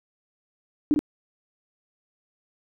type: tone with echo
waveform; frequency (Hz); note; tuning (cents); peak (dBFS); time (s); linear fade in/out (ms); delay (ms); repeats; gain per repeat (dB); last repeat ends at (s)
sine; 297; D4; +20; -15; 0.91-0.94; 0; 51; 1; -4; 0.991
effects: none